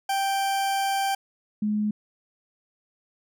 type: tone pair in turn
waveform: 40% pulse / sine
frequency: 784 / 210.8 Hz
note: G5 / G#3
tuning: 0 / +26 cents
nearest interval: octave + major seventh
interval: 2274 cents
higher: first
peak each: -22 dBFS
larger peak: neither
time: 0.09-1.15 / 1.62-1.91 s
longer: first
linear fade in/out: 5 ms
effects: none